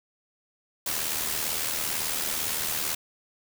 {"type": "noise with amplitude modulation", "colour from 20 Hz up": "white", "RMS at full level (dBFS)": -27, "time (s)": [0.86, 2.95], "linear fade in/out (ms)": 5, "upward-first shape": "sine", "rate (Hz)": 77.9, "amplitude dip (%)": 50, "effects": []}